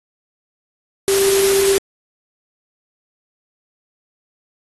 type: tone in noise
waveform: sine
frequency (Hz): 392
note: G4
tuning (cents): 0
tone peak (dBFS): -13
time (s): 1.08-1.78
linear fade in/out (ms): 0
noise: white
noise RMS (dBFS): -20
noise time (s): 1.08-1.78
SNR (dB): +4
effects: AAC 32 kbps